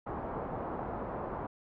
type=low-pass noise; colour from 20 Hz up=white; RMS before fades=-38 dBFS; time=0.06-1.47 s; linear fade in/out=10 ms; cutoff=1000 Hz; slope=24 dB/octave; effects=none